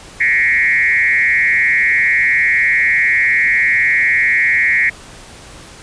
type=tone with frequency modulation; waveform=sine; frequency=2019 Hz; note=B6; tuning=38 cents sharp; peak=-10 dBFS; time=0.2-4.9 s; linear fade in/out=10 ms; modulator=142 Hz; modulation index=1.7; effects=pink hiss -37 dBFS RMS until 5.82 s + resampled to 22050 Hz